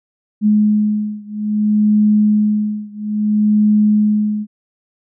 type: beating tone pair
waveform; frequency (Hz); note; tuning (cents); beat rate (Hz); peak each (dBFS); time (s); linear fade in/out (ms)
sine; 210.7 / 211.3; G#3 / G#3; +25 / +30; 0.6; -14 / -15; 0.41-4.47; 50
effects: none